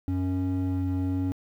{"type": "tone pair together", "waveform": "triangle", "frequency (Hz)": [92.5, 276.2], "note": ["F#2", "C#4"], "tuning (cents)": [0, -6], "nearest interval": "octave + perfect fifth", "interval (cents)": 1894, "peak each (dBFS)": -24, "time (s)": [0.08, 1.32], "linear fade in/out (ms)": 0, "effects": ["tanh soft clip ceiling -20 dBFS", "10-bit"]}